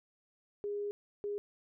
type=tone bursts at uneven times; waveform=sine; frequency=409.9 Hz; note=G#4; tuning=23 cents flat; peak=-34 dBFS; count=2; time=0.64-0.91 / 1.24-1.38 s; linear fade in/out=0 ms; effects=none